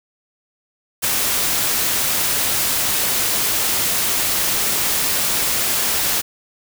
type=noise; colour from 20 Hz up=white; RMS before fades=-19 dBFS; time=1.02-6.22 s; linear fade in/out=20 ms; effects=none